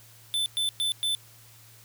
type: tone bursts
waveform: square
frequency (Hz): 3523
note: A7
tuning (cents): +1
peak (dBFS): -25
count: 4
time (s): 0.34-1.15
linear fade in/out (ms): 0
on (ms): 120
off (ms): 110
effects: added 113 Hz sine -55 dBFS peak until 1.84 s + white hiss -54 dBFS RMS until 1.84 s